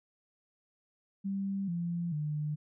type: tone with pitch steps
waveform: sine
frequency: 196 / 171.62 / 150.27 Hz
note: G3 / F3 / D3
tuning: 0 / -30 / +40 cents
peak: -31 dBFS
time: 1.24-2.56 s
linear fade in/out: 20 ms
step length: 440 ms
effects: none